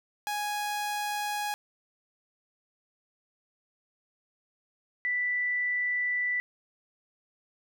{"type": "tone pair in turn", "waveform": ["sawtooth", "sine"], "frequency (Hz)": [830.6, 1975.5], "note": ["G#5", "B6"], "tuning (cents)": [0, 0], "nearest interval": "octave + minor third", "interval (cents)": 1500, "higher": "second", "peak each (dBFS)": -26, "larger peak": "neither", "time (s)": [[0.27, 1.54], [5.05, 6.4]], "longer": "second", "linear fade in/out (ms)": 0, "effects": []}